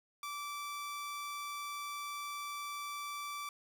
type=tone; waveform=sawtooth; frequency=1163 Hz; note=D6; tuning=17 cents flat; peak=-36 dBFS; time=0.23-3.49 s; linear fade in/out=2 ms; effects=none